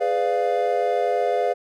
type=chord; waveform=triangle; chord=G# diminished seventh; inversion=none; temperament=equal with one note detuned; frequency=415.3 / 499.3 / 587.3 / 698.5 Hz; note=G#4 / B4 / D5 / F5; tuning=0 / +19 / 0 / 0 cents; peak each=-24 / -22 / -25 / -21 dBFS; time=0-1.54 s; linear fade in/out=20 ms; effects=none